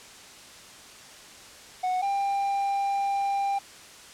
triangle tone pair in turn, 737 / 794.8 Hz, F#5 / G5, -7 / +24 cents, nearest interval minor second, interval 131 cents, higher second, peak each -22 dBFS, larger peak neither, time 1.83-2.02 / 2.02-3.59 s, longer second, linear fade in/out 10 ms, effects white hiss -47 dBFS RMS until 4.13 s + low-pass 8000 Hz 12 dB/octave

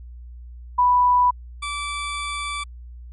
sine / 20% pulse tone pair in turn, 987.8 / 1159.9 Hz, B5 / D6, 0 / -22 cents, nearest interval minor third, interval 278 cents, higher second, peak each -13 / -21 dBFS, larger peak first, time 0.78-1.31 / 1.62-2.64 s, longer second, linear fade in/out 10 ms, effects added 60 Hz sine -36 dBFS peak until 3.12 s + MP3 48 kbps

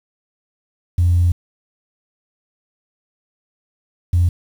sine tone pair in turn, 87.31 / 87.31 Hz, F2 / F2, 0 / 0 cents, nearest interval unison, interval 0 cents, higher neither, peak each -10 dBFS, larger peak neither, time 0.98-1.32 / 4.13-4.29 s, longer first, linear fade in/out 5 ms, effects tanh soft clip ceiling -7 dBFS + 7-bit

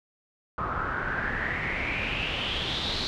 pink noise with low-pass filter sweep, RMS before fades -30 dBFS, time 0.58-3.07 s, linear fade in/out 0 ms, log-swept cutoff 1200 to 4200 Hz, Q 6.5, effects none

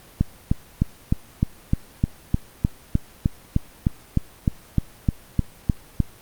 click train, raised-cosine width 5 ms, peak -5 dBFS, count 20, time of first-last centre 0.21-6.003 s, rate 3.28 Hz, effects pink hiss -48 dBFS RMS until 6.21 s + Opus 24 kbps

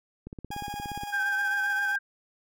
click train, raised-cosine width 3 ms, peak -26 dBFS, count 14, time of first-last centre 0.27-1.035 s, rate 17 Hz
40% pulse tone with tremolo, 821 Hz, G#5, 20 cents flat, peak -32 dBFS, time 0.51-1.96 s, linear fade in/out 5 ms, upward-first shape square, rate 16 Hz, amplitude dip 35%
sine tone with vibrato, 1567 Hz, G6, 1 cent flat, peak -25 dBFS, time 1.12-1.99 s, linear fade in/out 20 ms, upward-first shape sine, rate 7.5 Hz, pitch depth 34 cents each way
effects none

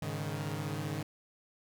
sawtooth chord, Ab suspended fourth, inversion none, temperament equal with one note detuned, 103.83 / 140.12 / 155.56 Hz, Ab2 / Db3 / Eb3, 0 / +19 / 0 cents, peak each -36 / -35 / -34 dBFS, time 0.02-1.03 s, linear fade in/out 5 ms, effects none

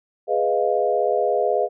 sine chord, F half-diminished seventh, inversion first, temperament equal, 415.3 / 493.9 / 622.3 / 698.5 Hz, Ab4 / Cb5 / Eb5 / F5, 0 / 0 / 0 / 0 cents, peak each -23 dBFS, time 0.27-1.69 s, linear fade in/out 50 ms, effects none

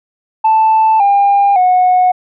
sine tone with pitch steps, 880 / 802.3 / 731.5 Hz, A5 / G5 / F#5, 0 / +40 / -20 cents, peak -5 dBFS, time 0.44-2.12 s, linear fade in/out 10 ms, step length 560 ms, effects tanh soft clip ceiling -4 dBFS

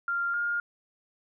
sine tone pair in turn, 1392 / 1414.7 Hz, F6 / F6, -6 / +22 cents, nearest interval unison, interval 28 cents, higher second, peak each -26 dBFS, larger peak neither, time 0.08-0.34 / 0.34-0.6 s, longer neither, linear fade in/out 2 ms, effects none

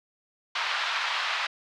pink band-pass noise, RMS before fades -29 dBFS, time 0.55-1.47 s, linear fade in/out 5 ms, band 920 to 4200 Hz, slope 24 dB/octave, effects none

